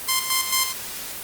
5% pulse tone with tremolo, 1046.5 Hz, C6, in tune, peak -6 dBFS, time 0.08-0.73 s, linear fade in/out 10 ms, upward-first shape square, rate 4.5 Hz, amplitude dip 60%, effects white hiss -33 dBFS RMS until 1.23 s + Opus 24 kbps

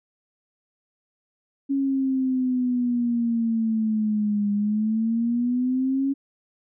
sine exponential two-way sweep, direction down then up, 277 to 203.5 to 277 Hz, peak -20 dBFS, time 1.69-6.14 s, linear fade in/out 20 ms, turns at 4.52 s, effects none

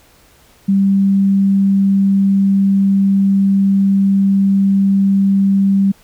sine tone, 196 Hz, G3, in tune, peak -9 dBFS, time 0.68-5.92 s, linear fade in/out 10 ms, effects pink hiss -49 dBFS RMS until 6.03 s

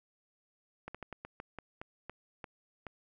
slowing click train, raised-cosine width 0.5 ms, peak -27 dBFS, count 11, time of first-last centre 0.88-2.867 s, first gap 66 ms, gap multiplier 1.23, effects none

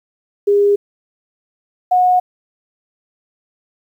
sine tone pair in turn, 406.2 / 728.4 Hz, G#4 / F#5, -38 / -27 cents, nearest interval minor seventh, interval 1011 cents, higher second, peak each -9 dBFS, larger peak neither, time 0.47-0.76 / 1.91-2.2 s, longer neither, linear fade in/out 10 ms, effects 8-bit

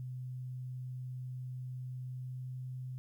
sine tone with pitch glide, 127.1 to 127.91 Hz, C3 to C3, -50 to -39 cents, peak -39 dBFS, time 0-2.98 s, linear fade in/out 0 ms, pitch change +11 cents, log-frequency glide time 1.96-2.62 s, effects 12-bit

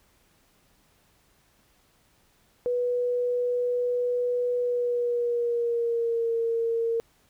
sine tone with pitch glide, 490 to 459.8 Hz, B4 to A#4, -14 to -24 cents, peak -23 dBFS, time 2.66-7 s, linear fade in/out 0 ms, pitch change -110 cents, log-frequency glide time 4.58-6.33 s, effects pink hiss -64 dBFS RMS until 7.29 s

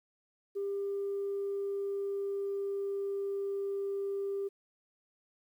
sine tone with pitch glide, 398.6 to 396.3 Hz, G4 to G4, +29 to +19 cents, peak -31 dBFS, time 0.55-4.49 s, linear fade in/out 20 ms, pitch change -10 cents, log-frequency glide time 0.74-3.88 s, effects tanh soft clip ceiling -28 dBFS + 11-bit

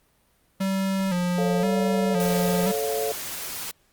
square tone with vibrato, 185 Hz, F#3, in tune, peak -23 dBFS, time 0.6-2.72 s, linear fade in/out 10 ms, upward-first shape square, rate 0.97 Hz, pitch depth 70 cents each way
sine chord, A augmented, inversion none, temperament equal, 440 / 554.4 / 698.5 Hz, A4 / C#5 / E#5, 0 / 0 / 0 cents, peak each -26 / -30 / -31 dBFS, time 1.38-3.12 s, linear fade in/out 2 ms
white noise, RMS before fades -33 dBFS, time 2.2-3.71 s, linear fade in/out 0 ms
effects pink hiss -64 dBFS RMS until 3.92 s + Opus 32 kbps

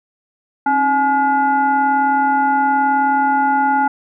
sine tone with frequency modulation, 849 Hz, G#5, 38 cents sharp, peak -12 dBFS, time 0.66-3.88 s, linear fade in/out 5 ms, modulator 579 Hz, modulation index 0.77, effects none

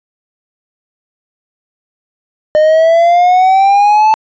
triangle exponential sweep, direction up, 608 to 880 Hz, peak -3 dBFS, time 2.55-4.14 s, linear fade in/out 0 ms, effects resampled to 16000 Hz

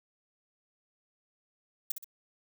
violet noise with echo, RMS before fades -31 dBFS, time 1.9-1.92 s, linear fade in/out 5 ms, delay 62 ms, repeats 2, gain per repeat -7 dB, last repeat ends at 2.044 s, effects none

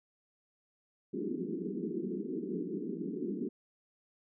white band-pass noise, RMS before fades -37 dBFS, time 1.13-3.49 s, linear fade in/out 5 ms, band 170 to 420 Hz, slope 96 dB/octave, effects none

